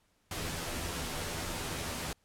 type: noise with comb filter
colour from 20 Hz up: pink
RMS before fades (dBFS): -37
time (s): 0.31-2.13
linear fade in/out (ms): 2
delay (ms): 12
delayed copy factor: +0.65
effects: pink hiss -72 dBFS RMS until 2.24 s + low-pass 12000 Hz 12 dB/octave